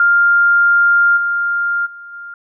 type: tone with level steps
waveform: sine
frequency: 1400 Hz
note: F6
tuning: 4 cents sharp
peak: -8 / -14 / -31 / -28 dBFS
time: 0-2.34 s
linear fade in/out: 2 ms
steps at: 1.16 / 1.85 / 2.12 s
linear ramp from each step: 20 ms
effects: none